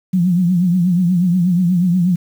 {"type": "tone with vibrato", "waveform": "sine", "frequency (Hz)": 178.2, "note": "F3", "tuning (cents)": 35, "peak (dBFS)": -11, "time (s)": [0.13, 2.16], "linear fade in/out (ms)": 10, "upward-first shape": "triangle", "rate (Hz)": 8.3, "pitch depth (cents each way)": 110, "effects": ["7-bit"]}